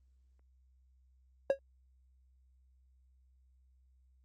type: tone with exponential decay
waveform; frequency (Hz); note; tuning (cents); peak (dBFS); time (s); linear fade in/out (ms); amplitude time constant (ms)
triangle; 547; C#5; -23; -19; 1.5-1.59; 1; 18
effects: added 64 Hz sine -64 dBFS peak until 4.24 s + Opus 24 kbps